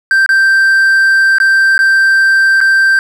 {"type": "tone with dropouts", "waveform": "triangle", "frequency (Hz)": 1568, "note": "G6", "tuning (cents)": 0, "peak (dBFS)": -4, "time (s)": [0.11, 2.99], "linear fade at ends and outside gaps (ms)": 1, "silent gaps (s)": [[0.262, 0.291], [1.384, 1.401], [1.779, 1.79], [2.605, 2.612]], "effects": []}